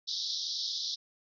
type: band-pass noise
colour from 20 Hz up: pink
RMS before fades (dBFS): -35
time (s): 0.07-0.96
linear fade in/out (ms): 20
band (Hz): 3500 to 5700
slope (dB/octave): 96
effects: none